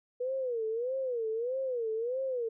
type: tone with vibrato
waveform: sine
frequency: 484 Hz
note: B4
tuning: 35 cents flat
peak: -30 dBFS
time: 0.2-2.49 s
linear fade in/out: 10 ms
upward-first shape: sine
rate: 1.6 Hz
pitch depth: 170 cents each way
effects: none